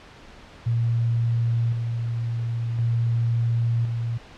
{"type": "tone with tremolo", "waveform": "sine", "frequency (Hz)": 116.6, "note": "A#2", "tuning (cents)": 1, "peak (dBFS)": -19, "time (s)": [0.66, 4.18], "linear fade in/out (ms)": 10, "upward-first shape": "square", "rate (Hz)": 0.47, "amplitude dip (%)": 40, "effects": ["pink hiss -46 dBFS RMS until 4.37 s", "low-pass 4000 Hz 12 dB/octave"]}